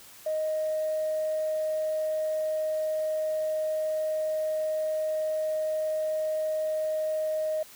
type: tone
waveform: sine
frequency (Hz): 623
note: D#5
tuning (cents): +2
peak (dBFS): -25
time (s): 0.26-7.63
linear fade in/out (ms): 5
effects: tanh soft clip ceiling -21 dBFS + white hiss -50 dBFS RMS until 7.75 s